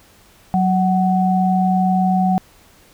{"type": "tone pair together", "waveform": "sine", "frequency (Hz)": [185.73, 747], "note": ["F#3", "F#5"], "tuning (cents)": [7, 16], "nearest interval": "2 octaves", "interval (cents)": 2409, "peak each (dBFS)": [-15, -17], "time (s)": [0.54, 2.38], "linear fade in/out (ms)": 0, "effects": ["pink hiss -50 dBFS RMS until 2.93 s"]}